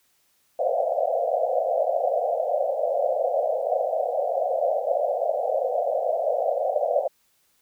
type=band-pass noise; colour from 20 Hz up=white; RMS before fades=-24 dBFS; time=0.59-7.08 s; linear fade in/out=5 ms; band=500 to 730 Hz; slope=96 dB/octave; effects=white hiss -66 dBFS RMS until 7.61 s